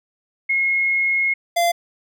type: tone pair in turn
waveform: sine / square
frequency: 2161 / 688.8 Hz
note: C#7 / F5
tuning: -45 / -24 cents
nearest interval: octave + minor sixth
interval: 1979 cents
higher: first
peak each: -16 dBFS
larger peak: neither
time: 0.49-1.34 / 1.56-1.72 s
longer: first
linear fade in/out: 10 ms
effects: none